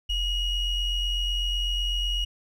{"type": "ring-modulated tone", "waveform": "triangle", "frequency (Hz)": 1426, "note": "F6", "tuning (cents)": 36, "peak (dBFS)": -19, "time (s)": [0.09, 2.25], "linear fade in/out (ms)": 10, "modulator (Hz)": 1470, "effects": []}